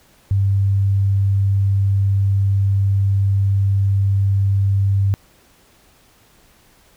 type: tone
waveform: sine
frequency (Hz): 98.5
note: G2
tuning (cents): +9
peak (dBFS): -13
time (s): 0.31-5.14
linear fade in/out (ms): 0
effects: pink hiss -53 dBFS RMS until 6.96 s